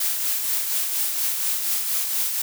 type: noise with tremolo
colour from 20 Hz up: blue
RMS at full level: -22 dBFS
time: 0-2.42 s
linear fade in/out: 5 ms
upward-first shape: triangle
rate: 4.2 Hz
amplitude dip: 45%
effects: none